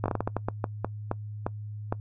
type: slowing click train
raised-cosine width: 1 ms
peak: -13 dBFS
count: 14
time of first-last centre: 0.04-1.925 s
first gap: 18 ms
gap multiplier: 1.31
effects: noise-tail reverb RT60 0.1 s tail -22 dB re dry + added 105 Hz sine -35 dBFS peak until 2 s